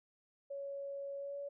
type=tone with pitch glide; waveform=sine; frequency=558 to 565.8 Hz; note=C#5 to C#5; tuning=+11 to +35 cents; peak=-40 dBFS; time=0.5-1.49 s; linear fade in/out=10 ms; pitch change=+24 cents; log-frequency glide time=1.17-1.37 s; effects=none